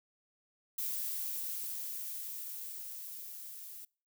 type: noise with level ramp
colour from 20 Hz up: violet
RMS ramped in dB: -36 to -48 dBFS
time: 0.78-3.85 s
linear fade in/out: 5 ms
effects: noise-tail reverb RT60 0.4 s tail -26 dB re dry